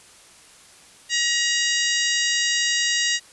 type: harmonic tone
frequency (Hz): 951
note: A#5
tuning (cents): +34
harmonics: 2 / 3 / 4 / 5 / 6 / 7 / 8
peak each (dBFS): -24 / -26 / -27 / -28 / -29 / -29 / -30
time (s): 1.09-3.2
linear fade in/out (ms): 50
effects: white hiss -49 dBFS RMS until 3.32 s + resampled to 24000 Hz